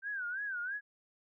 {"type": "tone with vibrato", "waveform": "sine", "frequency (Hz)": 1543, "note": "G6", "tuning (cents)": -28, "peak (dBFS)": -35, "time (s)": [0.02, 0.81], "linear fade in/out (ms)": 50, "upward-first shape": "sine", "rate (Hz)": 3, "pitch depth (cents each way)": 150, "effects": []}